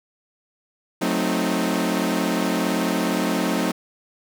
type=chord; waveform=sawtooth; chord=F# diminished seventh; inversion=none; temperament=equal with one note detuned; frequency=182.56 / 220 / 261.6 / 311.1 Hz; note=F#3 / A3 / C4 / Eb4; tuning=-23 / 0 / 0 / 0 cents; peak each=-22 dBFS; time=1.01-3.72 s; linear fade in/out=10 ms; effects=none